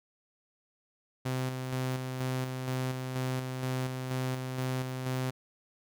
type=tone with tremolo; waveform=sawtooth; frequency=129.1 Hz; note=C3; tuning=23 cents flat; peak=-26 dBFS; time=1.25-5.31 s; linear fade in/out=10 ms; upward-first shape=square; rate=2.1 Hz; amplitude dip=40%; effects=none